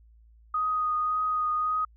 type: tone with vibrato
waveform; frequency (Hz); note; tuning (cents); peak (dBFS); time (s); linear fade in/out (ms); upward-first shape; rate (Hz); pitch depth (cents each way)
sine; 1244.5; D#6; 0; -24; 0.54-1.85; 5; triangle; 1.8; 16
effects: added 56 Hz sine -53 dBFS peak until 1.96 s